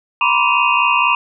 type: tone cluster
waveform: sine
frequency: 959 / 1023 / 1160 / 2522 / 2764 Hz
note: A#5 / C6 / D6 / D#7 / F7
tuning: +49 / -39 / -22 / +23 / -19 cents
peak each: -18 dBFS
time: 0.21-1.15 s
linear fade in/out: 2 ms
effects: none